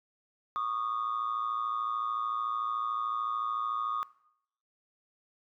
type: tone pair together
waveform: sine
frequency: 1114 / 1227.6 Hz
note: C#6 / D#6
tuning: +8 / -24 cents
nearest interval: major second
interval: 168 cents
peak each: -32 / -30 dBFS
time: 0.56-4.03 s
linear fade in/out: 0 ms
effects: noise-tail reverb RT60 0.7 s tail -20 dB re dry + tanh soft clip ceiling -25 dBFS